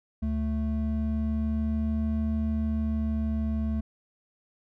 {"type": "tone pair together", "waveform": "triangle", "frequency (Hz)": [73.42, 220], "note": ["D2", "A3"], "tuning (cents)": [0, 0], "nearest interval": "octave + perfect fifth", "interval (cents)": 1900, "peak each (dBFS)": -26, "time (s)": [0.22, 3.81], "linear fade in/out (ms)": 10, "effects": []}